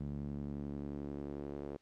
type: tone with band-pass filter sweep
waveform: sawtooth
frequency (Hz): 71.3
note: C#2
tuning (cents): +49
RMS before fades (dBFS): -42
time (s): 0-1.77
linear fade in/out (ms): 5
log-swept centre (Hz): 180 to 410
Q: 1.8
effects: pink hiss -74 dBFS RMS until 1.81 s + low-pass 7000 Hz 12 dB/octave